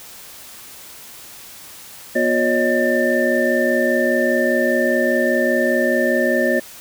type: tone cluster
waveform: sine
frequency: 242.7 / 360.4 / 551 / 616 / 1787 Hz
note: B3 / F#4 / C#5 / D#5 / A6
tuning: -30 / -45 / -11 / -17 / +26 cents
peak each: -21 / -22 / -20 / -21 / -21 dBFS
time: 2.15-6.6 s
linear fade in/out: 10 ms
effects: white hiss -39 dBFS RMS until 6.8 s